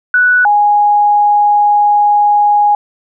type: tone pair in turn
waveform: sine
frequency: 1480 / 827.5 Hz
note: F#6 / G#5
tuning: 0 / -6 cents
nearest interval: minor seventh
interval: 1006 cents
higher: first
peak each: -6 dBFS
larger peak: neither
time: 0.14-0.45 / 0.45-2.75 s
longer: second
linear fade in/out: 2 ms
effects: none